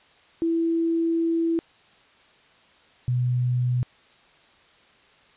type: tone pair in turn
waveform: sine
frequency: 331.3 / 124.1 Hz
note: E4 / B2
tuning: +9 / +9 cents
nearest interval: octave + perfect fourth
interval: 1700 cents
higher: first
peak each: -20 dBFS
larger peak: neither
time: 0.42-1.59 / 3.08-3.83 s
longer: first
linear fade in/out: 0 ms
effects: white hiss -56 dBFS RMS until 5.36 s + resampled to 8000 Hz